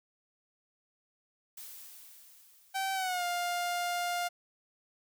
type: noise with exponential decay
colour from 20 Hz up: blue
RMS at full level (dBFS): -45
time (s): 1.57-4.1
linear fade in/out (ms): 5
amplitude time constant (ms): 550
type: tone with pitch glide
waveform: sawtooth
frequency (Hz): 772 to 703.8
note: G5 to F5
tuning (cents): -27 to +13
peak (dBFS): -27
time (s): 2.74-4.29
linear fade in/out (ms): 20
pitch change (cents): -160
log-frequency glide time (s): 2.94-3.24
effects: none